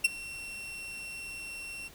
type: tone with ADSR envelope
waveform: 40% pulse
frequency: 2719 Hz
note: F7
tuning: 47 cents flat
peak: -17 dBFS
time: 0.04-1.89 s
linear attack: 9 ms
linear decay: 22 ms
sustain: -21 dB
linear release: 23 ms
effects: pink hiss -53 dBFS RMS until 1.94 s